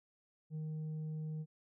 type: tone with tanh clipping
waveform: sine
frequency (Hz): 155.56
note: D#3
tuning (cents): 0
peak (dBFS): -39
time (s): 0.5-1.46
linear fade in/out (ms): 50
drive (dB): 3
effects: none